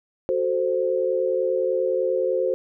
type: chord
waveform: sine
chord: F# diminished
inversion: none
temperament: equal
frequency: 370 / 440 / 523.3 Hz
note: F#4 / A4 / C5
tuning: 0 / 0 / 0 cents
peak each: -25 / -27 / -22 dBFS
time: 0.29-2.54 s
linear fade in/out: 0 ms
effects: none